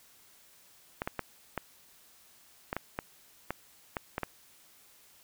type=clicks; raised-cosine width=0.5 ms; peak=-17 dBFS; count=11; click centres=1.019 / 1.075 / 1.193 / 1.577 / 2.729 / 2.766 / 2.989 / 3.506 / 3.968 / 4.181 / 4.233 s; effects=white hiss -60 dBFS RMS until 5.23 s